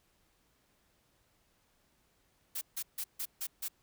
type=noise bursts; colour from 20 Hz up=blue; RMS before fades=-37 dBFS; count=6; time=2.55-3.684 s; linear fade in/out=10 ms; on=64 ms; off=150 ms; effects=pink hiss -72 dBFS RMS until 3.82 s